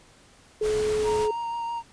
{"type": "tone", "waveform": "sine", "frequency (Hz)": 427.5, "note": "A4", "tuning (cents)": -50, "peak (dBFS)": -22, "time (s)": [0.61, 1.31], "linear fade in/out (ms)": 5}
{"type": "noise", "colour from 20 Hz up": "pink", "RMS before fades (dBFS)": -35, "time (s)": [0.61, 1.29], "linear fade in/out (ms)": 50}
{"type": "tone with vibrato", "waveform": "triangle", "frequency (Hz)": 932.3, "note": "A#5", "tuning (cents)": 0, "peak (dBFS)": -26, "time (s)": [1.03, 1.83], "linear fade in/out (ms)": 50, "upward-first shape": "sine", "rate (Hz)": 6.1, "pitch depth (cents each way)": 13}
{"effects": ["pink hiss -55 dBFS RMS until 1.92 s", "resampled to 22050 Hz"]}